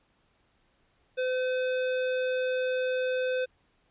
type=tone; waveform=square; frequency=510 Hz; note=C5; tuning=44 cents flat; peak=-27 dBFS; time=1.17-3.46 s; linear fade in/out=20 ms; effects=pink hiss -69 dBFS RMS until 3.9 s + resampled to 8000 Hz